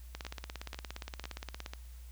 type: two click trains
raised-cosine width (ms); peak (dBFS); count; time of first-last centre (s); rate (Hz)
0.2; -24 / -23; 4 / 27; 0.25-1.735 / 0.15-1.662; 2.02 / 17.2
effects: added 60 Hz sine -46 dBFS peak until 2.11 s + white hiss -62 dBFS RMS until 2.11 s